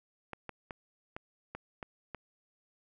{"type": "clicks", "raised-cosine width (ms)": 0.5, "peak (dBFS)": -25, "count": 7, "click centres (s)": [0.333, 0.493, 0.708, 1.165, 1.55, 1.828, 2.147], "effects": []}